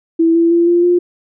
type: tone with pitch steps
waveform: sine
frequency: 329.6 / 335.2 / 340.8 / 346.6 / 352.4 Hz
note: E4 / E4 / F4 / F4 / F4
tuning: 0 / +29 / -42 / -13 / +16 cents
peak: -8 dBFS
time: 0.19-0.99 s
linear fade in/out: 10 ms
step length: 160 ms
effects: none

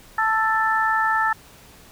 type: harmonic tone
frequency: 440.9 Hz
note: A4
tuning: 4 cents sharp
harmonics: 2 / 3 / 4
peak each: -22 / -22 / -22 dBFS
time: 0.18-1.33 s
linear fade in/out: 5 ms
effects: pink hiss -48 dBFS RMS until 1.91 s

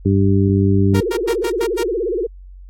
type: harmonic tone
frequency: 98 Hz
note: G2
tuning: in tune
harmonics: 1 / 2 / 3 / 4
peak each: -14 / -17 / -19 / -20 dBFS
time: 0.05-1.01 s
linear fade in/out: 10 ms
type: tone bursts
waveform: sawtooth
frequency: 466.2 Hz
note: A#4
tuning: in tune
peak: -16 dBFS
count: 6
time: 0.94-1.836 s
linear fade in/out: 10 ms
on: 66 ms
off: 100 ms
type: tone with vibrato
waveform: sine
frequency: 406.7 Hz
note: G#4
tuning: 36 cents flat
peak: -17 dBFS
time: 1-2.27 s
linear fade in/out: 10 ms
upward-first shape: sine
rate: 17 Hz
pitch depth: 290 cents each way
effects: added 46 Hz sine -35 dBFS peak until 2.69 s + AAC 48 kbps

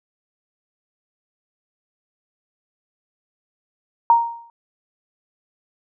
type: tone with exponential decay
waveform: sine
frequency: 932.3 Hz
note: A#5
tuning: in tune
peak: -7 dBFS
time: 4.1-4.5 s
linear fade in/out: 1 ms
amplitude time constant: 85 ms
effects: none

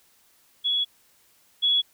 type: tone pair in turn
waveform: sine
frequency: 3371 / 3371 Hz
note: G#7 / G#7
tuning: +25 / +25 cents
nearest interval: unison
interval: 0 cents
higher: neither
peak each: -21 / -18 dBFS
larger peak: second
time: 0.64-0.85 / 1.62-1.82 s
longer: first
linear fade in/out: 20 ms
effects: white hiss -61 dBFS RMS until 1.93 s

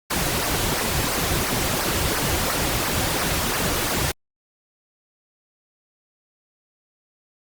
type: noise with flanger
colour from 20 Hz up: pink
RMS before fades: -23 dBFS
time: 0.1-4.12 s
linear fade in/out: 10 ms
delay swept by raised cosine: 0.27 to 4.77 ms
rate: 2.9 Hz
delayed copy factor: -0.6
effects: Opus 48 kbps

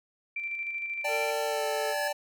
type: tone with tremolo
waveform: sine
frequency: 2349 Hz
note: D7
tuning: in tune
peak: -30 dBFS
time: 0.36-1.31 s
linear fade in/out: 5 ms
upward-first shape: square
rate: 13 Hz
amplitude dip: 35%
type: chord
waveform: square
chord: D suspended fourth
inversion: none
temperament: equal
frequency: 587.3 / 784 / 880 Hz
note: D5 / G5 / A5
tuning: 0 / 0 / 0 cents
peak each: -32 / -36 / -37 dBFS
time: 1.04-2.13 s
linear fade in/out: 10 ms
type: tone with pitch glide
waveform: square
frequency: 453.3 to 438.6 Hz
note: A#4 to A4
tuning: -48 to -6 cents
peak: -34 dBFS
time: 1.07-1.95 s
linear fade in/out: 50 ms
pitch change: -58 cents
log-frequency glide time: 1.44-1.64 s
type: tone with exponential growth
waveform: square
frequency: 1706 Hz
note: G#6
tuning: 46 cents sharp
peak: -31 dBFS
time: 1.11-2.08 s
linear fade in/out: 5 ms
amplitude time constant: 210 ms
effects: none

